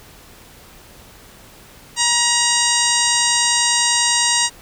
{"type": "harmonic tone", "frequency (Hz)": 950, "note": "A#5", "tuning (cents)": 33, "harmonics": [1, 2, 3, 4, 5, 6, 7, 8, 9], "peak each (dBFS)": [-23, -23, -23, -23, -23, -23, -23, -23, -23], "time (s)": [1.96, 4.5], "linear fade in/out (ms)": 50, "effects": ["pink hiss -44 dBFS RMS until 4.61 s"]}